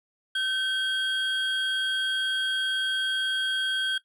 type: tone pair together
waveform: triangle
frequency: 1539 / 3261 Hz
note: G6 / G#7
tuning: -32 / -32 cents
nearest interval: octave + minor second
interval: 1300 cents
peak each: -26 dBFS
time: 0.35-3.98 s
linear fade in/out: 5 ms
effects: noise-tail reverb RT60 0.1 s tail -17 dB re dry